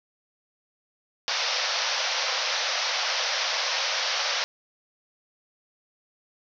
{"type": "band-pass noise", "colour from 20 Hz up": "white", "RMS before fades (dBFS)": -27, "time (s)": [1.28, 4.44], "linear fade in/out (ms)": 0, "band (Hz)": [490, 5900], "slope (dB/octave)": 96, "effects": []}